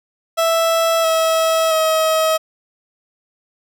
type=tone with pitch steps; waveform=30% pulse; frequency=659.3 / 648 / 636.8 Hz; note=E5 / E5 / D#5; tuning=0 / -30 / +40 cents; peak=-11 dBFS; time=0.37-2.38 s; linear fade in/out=20 ms; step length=670 ms; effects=none